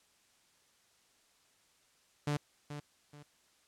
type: tone with echo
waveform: sawtooth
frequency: 146.7 Hz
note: D3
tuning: 2 cents flat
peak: -27 dBFS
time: 2.27-2.37 s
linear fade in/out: 5 ms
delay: 430 ms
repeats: 2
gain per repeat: -10 dB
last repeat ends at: 3.23 s
effects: white hiss -69 dBFS RMS until 3.67 s + low-pass 9000 Hz 12 dB/octave